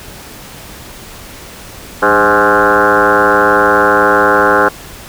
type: tone with frequency modulation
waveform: sine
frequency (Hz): 947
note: A#5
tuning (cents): +27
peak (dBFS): -6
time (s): 2.02-4.69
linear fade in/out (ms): 10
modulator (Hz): 108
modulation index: 5.7
effects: pink hiss -32 dBFS RMS until 5.08 s